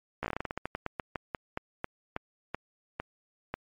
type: slowing click train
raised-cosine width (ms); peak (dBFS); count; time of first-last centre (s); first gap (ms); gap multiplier
0.5; -17; 23; 0.23-3.54; 14; 1.19
effects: MP3 64 kbps